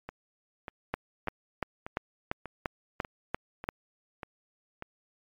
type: two click trains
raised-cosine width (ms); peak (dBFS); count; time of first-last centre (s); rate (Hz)
0.5; -23 / -14; 9 / 9; 0.09-4.824 / 0.94-3.689; 1.69 / 2.91
effects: MP3 96 kbps